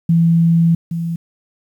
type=tone pair in turn; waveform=sine; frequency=166.9 / 167.52 Hz; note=E3 / E3; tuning=+22 / +28 cents; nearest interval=unison; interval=6 cents; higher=second; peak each=-9 / -18 dBFS; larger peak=first; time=0.09-0.75 / 0.91-1.16 s; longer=first; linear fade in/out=5 ms; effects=8-bit